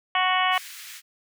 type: harmonic tone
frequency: 370 Hz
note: F#4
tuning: in tune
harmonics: 2 / 3 / 4 / 5 / 6 / 7 / 8 / 9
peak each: -25 / -24 / -33 / -28 / -28 / -34 / -28 / -38 dBFS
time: 0.15-0.58 s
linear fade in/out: 2 ms
type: high-pass noise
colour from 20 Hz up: pink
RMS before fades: -41 dBFS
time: 0.51-1.02 s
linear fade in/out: 50 ms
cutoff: 1700 Hz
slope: 24 dB/octave
effects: none